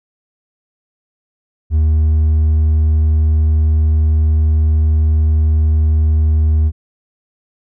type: tone with hard clipping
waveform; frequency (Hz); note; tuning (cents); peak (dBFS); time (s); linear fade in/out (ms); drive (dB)
sine; 77.78; D#2; 0; -10; 1.7-6.72; 50; 2
effects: none